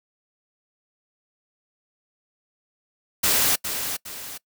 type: noise with echo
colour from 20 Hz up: white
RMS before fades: -20 dBFS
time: 3.23-3.56 s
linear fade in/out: 10 ms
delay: 410 ms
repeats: 2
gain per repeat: -8 dB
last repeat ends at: 4.38 s
effects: noise-tail reverb RT60 0.1 s tail -23 dB re dry